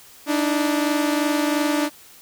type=tone pair together; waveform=sawtooth; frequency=293.7 / 316.6 Hz; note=D4 / D#4; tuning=0 / +30 cents; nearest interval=minor second; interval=130 cents; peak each=-16 / -21 dBFS; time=0.26-1.9 s; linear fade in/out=50 ms; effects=white hiss -47 dBFS RMS until 2.21 s